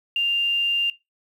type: tone with quantisation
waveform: sine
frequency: 2794 Hz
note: F7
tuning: in tune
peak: -19 dBFS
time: 0.16-0.9 s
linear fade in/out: 2 ms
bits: 8
effects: noise-tail reverb RT60 0.2 s tail -18 dB re dry